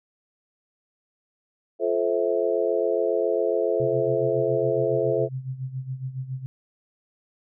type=chord; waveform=sine; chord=F major seventh; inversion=none; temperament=just; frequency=349.2 / 436.5 / 523.8 / 654.8 Hz; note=F4 / A4 / C5 / E5; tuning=0 / -14 / +2 / -12 cents; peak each=-28 / -24 / -26 / -27 dBFS; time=1.79-5.29 s; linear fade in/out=50 ms
type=tone with tremolo; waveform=sine; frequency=130.81 Hz; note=C3; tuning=in tune; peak=-26 dBFS; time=3.8-6.46 s; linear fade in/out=0 ms; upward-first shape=sine; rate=7.2 Hz; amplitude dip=75%
effects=none